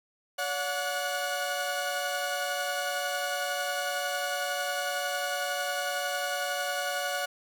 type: tone cluster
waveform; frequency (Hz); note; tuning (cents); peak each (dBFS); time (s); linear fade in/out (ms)
sawtooth; 570 / 726 / 1463; C#5 / F#5 / F#6; +48 / -33 / -20; -30; 0.38-7.26; 10
effects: none